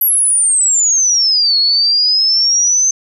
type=exponential two-way sweep; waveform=sine; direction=down then up; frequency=11840 to 4311 to 6260 Hz; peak=-9 dBFS; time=0.01-2.91 s; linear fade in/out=5 ms; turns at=1.58 s; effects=none